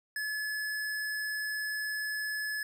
square tone, 1713 Hz, A6, 47 cents flat, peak -33 dBFS, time 0.16-2.63 s, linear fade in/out 2 ms, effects none

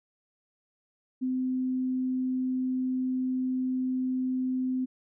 sine tone, 256.8 Hz, C4, 32 cents flat, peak -26 dBFS, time 1.21-4.86 s, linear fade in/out 20 ms, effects none

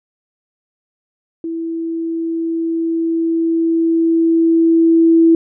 sine tone with level ramp, 329.6 Hz, E4, in tune, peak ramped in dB -20 to -6 dBFS, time 1.44-5.35 s, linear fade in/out 2 ms, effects none

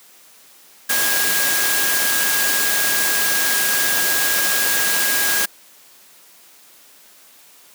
sine tone in noise, 1638 Hz, G#6, 24 cents flat, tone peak -22 dBFS, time 0.89-5.46 s, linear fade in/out 10 ms, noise white, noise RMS -19 dBFS, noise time 0.89-5.46 s, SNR -6 dB, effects white hiss -48 dBFS RMS until 7.74 s + high-pass 200 Hz 12 dB/octave

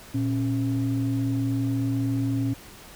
sine tone pair together, 116.54 / 273.7 Hz, A#2 / C#4, 0 / -22 cents, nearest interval octave + minor third, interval 1478 cents, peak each -24 dBFS, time 0.14-2.54 s, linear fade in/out 10 ms, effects tanh soft clip ceiling -17 dBFS + pink hiss -46 dBFS RMS until 2.95 s

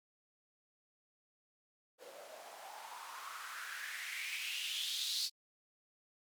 blue noise with band-pass filter sweep, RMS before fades -43 dBFS, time 1.98-5.3 s, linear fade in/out 50 ms, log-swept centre 490 to 4500 Hz, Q 4.7, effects Opus 48 kbps

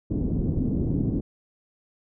white low-pass noise, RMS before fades -25 dBFS, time 0.1-1.21 s, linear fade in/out 10 ms, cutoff 290 Hz, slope 24 dB/octave, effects none

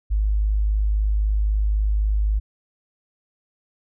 sine tone, 51.91 Hz, G#1, in tune, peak -17 dBFS, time 0.1-2.4 s, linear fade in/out 20 ms, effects none

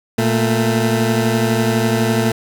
20% pulse tone pair together, 117.1 / 222.2 Hz, A#2 / A3, +8 / +17 cents, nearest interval major seventh, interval 1109 cents, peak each -12 dBFS, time 0.18-2.32 s, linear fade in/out 5 ms, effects none

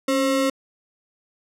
square ring-modulated tone, 403 Hz, G4, 48 cents sharp, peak -16 dBFS, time 0.08-0.5 s, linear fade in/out 5 ms, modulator 128 Hz, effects low-pass 12000 Hz 12 dB/octave

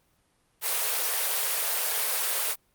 white high-pass noise, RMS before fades -27 dBFS, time 0.61-2.56 s, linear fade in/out 50 ms, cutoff 410 Hz, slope 96 dB/octave, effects pink hiss -68 dBFS RMS until 2.74 s + Opus 32 kbps

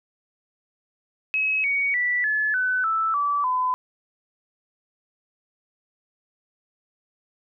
sine tone with pitch steps, 2562 / 2243 / 1964.2 / 1719.8 / 1505.9 / 1318.5 / 1154.5 / 1010.9 Hz, E7 / C#7 / B6 / A6 / F#6 / E6 / D6 / B5, -50 / +20 / -10 / -40 / +30 / 0 / -30 / +40 cents, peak -20 dBFS, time 1.34-3.74 s, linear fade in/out 0 ms, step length 300 ms, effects none

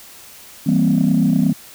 sine chord, C dominant seventh, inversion first, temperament equal, 164.81 / 196 / 233.1 / 261.6 Hz, E3 / G3 / Bb3 / C4, 0 / 0 / 0 / 0 cents, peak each -17 dBFS, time 0.66-1.53 s, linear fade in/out 10 ms, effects tanh soft clip ceiling -6 dBFS + white hiss -41 dBFS RMS until 1.74 s

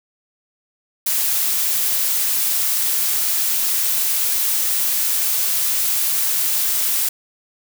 blue noise, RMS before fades -19 dBFS, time 1.06-7.09 s, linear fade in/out 5 ms, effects none

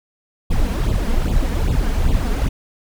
brown noise with flanger, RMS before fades -17 dBFS, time 0.5-2.49 s, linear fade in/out 10 ms, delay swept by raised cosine 0.25 to 4.45 ms, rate 2.5 Hz, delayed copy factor +0.9, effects none

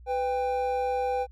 triangle tone pair together, 500.2 / 794 Hz, B4 / G5, +22 / +22 cents, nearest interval minor sixth, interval 800 cents, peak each -26 dBFS, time 0.06-1.27 s, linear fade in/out 50 ms, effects added 60 Hz sine -46 dBFS peak until 1.31 s

